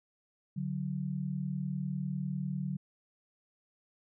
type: tone pair together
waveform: sine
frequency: 145.01 / 185 Hz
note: D3 / F#3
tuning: -22 / 0 cents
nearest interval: major third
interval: 422 cents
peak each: -35 / -35 dBFS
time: 0.56-2.77 s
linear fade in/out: 10 ms
effects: none